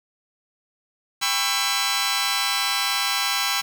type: chord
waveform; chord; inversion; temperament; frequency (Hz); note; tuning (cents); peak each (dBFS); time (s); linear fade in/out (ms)
10% pulse; C# half-diminished seventh; second; just; 798.3 / 997.9 / 1108.7 / 1330.5; G5 / B5 / C#6 / E6; +31 / +18 / 0 / +16; -19; 1.21-3.62; 20
effects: 7-bit